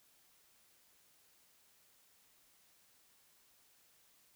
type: silence
effects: white hiss -69 dBFS RMS until 4.35 s